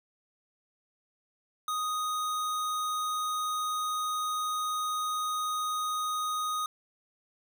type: tone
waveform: square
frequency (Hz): 1244.5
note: D#6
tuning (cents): 0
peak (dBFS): -30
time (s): 1.68-6.66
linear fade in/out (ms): 2
effects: none